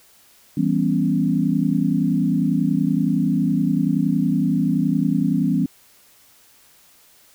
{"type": "chord", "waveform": "sine", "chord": "C# half-diminished seventh", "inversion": "first", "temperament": "equal", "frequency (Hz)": [164.81, 196, 246.9, 277.2], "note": ["E3", "G3", "B3", "C#4"], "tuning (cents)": [0, 0, 0, 0], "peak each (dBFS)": -22, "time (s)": [0.57, 5.66], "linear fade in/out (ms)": 5, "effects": ["white hiss -53 dBFS RMS until 7.34 s"]}